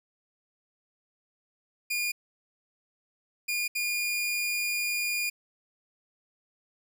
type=tone bursts at uneven times; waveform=sawtooth; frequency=2427 Hz; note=D#7; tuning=44 cents flat; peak=-24 dBFS; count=3; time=1.9-2.12 / 3.48-3.68 / 3.75-5.3 s; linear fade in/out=10 ms; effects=none